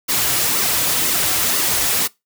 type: noise with flanger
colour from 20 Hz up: white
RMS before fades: -18 dBFS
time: 0.08-2.08 s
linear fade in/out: 20 ms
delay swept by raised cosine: 1.2 to 4.9 ms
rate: 2 Hz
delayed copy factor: -0.55
effects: noise-tail reverb RT60 0.2 s tail -22 dB re dry